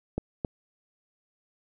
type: clicks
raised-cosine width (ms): 2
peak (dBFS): -15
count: 2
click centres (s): 0.18 / 0.448
effects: none